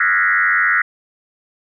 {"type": "tone with frequency modulation", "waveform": "sine", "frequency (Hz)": 1661.2, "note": "G#6", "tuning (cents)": 0, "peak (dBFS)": -12, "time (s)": [0, 0.82], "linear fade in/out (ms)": 5, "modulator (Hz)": 94.4, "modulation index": 3.6, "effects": []}